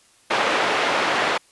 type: band-pass noise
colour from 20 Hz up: pink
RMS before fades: -21 dBFS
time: 0.3-1.38 s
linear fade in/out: 10 ms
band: 520 to 2700 Hz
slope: 12 dB/octave
effects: white hiss -56 dBFS RMS until 1.51 s + resampled to 24000 Hz